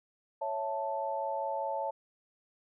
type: chord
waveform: sine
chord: A major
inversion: first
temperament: equal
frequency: 554.4 / 659.3 / 880 Hz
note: C#5 / E5 / A5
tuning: 0 / 0 / 0 cents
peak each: -36 / -38 / -34 dBFS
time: 0.41-1.91 s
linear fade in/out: 10 ms
effects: none